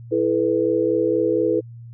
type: chord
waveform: sine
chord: E suspended fourth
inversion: none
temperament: equal with one note detuned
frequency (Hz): 329.6 / 429.7 / 493.9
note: E4 / A4 / B4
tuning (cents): 0 / -41 / 0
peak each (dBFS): -21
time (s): 0.11-1.61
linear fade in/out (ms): 20
effects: added 117 Hz sine -36 dBFS peak until 1.93 s